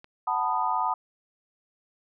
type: click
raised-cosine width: 0.3 ms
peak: -31 dBFS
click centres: 0.044 s
type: chord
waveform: sine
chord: B dominant seventh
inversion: second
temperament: just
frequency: 740.8 / 889 / 987.8 / 1234.7 Hz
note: F#5 / A5 / B5 / D#6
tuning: +2 / +18 / 0 / -14 cents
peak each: -31 / -28 / -28 / -30 dBFS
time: 0.27-0.94 s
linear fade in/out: 5 ms
effects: none